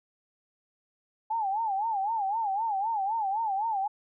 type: tone with vibrato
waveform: sine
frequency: 840 Hz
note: G#5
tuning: 19 cents sharp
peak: -26 dBFS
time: 1.3-3.88 s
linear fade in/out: 10 ms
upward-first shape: sine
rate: 3.9 Hz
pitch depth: 160 cents each way
effects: none